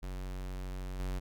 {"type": "tone with level steps", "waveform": "square", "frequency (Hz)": 46.38, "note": "F#1", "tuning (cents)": 5, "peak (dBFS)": [-38, -34], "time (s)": [0.02, 1.2], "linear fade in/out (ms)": 20, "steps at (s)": 0.99, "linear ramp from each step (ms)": 5, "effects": []}